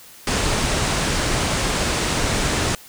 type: low-pass noise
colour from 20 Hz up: pink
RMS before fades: -21 dBFS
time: 0.27-2.75 s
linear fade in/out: 2 ms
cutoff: 9500 Hz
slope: 48 dB/octave
effects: white hiss -44 dBFS RMS until 2.88 s